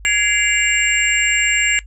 sine tone cluster, 1675 / 2085 / 2314 / 2802 / 7450 Hz, G#6 / C7 / D7 / F7 / A#8, +14 / -7 / -26 / +5 / -2 cents, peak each -20 dBFS, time 0.05-1.79 s, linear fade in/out 0 ms, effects noise-tail reverb RT60 0.1 s tail -19 dB re dry + added 50 Hz sine -35 dBFS peak until 1.86 s

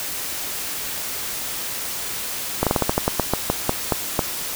slowing click train, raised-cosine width 1 ms, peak -3 dBFS, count 14, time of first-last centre 2.63-4.192 s, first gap 37 ms, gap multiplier 1.18, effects white hiss -28 dBFS RMS until 4.55 s

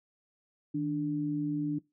sine tone pair together, 155.48 / 293.7 Hz, D#3 / D4, -1 / 0 cents, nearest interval major seventh, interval 1101 cents, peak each -35 / -29 dBFS, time 0.74-1.79 s, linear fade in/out 10 ms, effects noise-tail reverb RT60 0.2 s tail -20 dB re dry

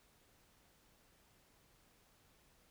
silence, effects pink hiss -70 dBFS RMS until 2.7 s

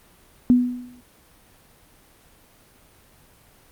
sine tone with exponential decay, 246.9 Hz, B3, in tune, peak -9 dBFS, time 0.5-1.01 s, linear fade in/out 0 ms, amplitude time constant 110 ms, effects pink hiss -54 dBFS RMS until 3.71 s + Opus 32 kbps

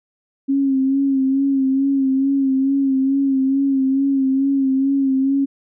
sine tone with vibrato, 270.6 Hz, C#4, 42 cents flat, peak -14 dBFS, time 0.48-5.46 s, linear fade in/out 20 ms, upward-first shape sine, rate 2.3 Hz, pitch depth 39 cents each way, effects none

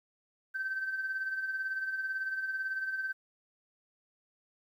sine tone with tremolo, 1548 Hz, G6, 22 cents flat, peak -29 dBFS, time 0.54-3.13 s, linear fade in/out 20 ms, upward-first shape sine, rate 18 Hz, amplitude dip 55%, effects tanh soft clip ceiling -27 dBFS + 11-bit

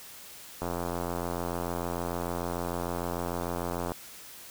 click train, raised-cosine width 1 ms, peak -18 dBFS, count 287, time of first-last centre 0.62-3.919 s, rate 86.7 Hz, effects white hiss -47 dBFS RMS until 4.5 s

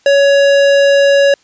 sine tone with hard clipping, 560 Hz, C#5, 18 cents sharp, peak -8 dBFS, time 0.06-1.34 s, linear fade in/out 2 ms, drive 16 dB, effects white hiss -52 dBFS RMS until 1.43 s + resampled to 16000 Hz

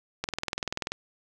click train, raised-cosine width 0.2 ms, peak -12 dBFS, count 15, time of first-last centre 0.24-0.92 s, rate 20.6 Hz, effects none

